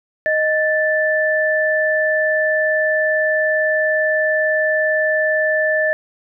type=tone pair together; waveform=sine; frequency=622.3 / 1760.1 Hz; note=D#5 / A6; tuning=0 / 0 cents; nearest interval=octave + tritone; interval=1800 cents; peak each=-17 dBFS; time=0.26-5.93 s; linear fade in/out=0 ms; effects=none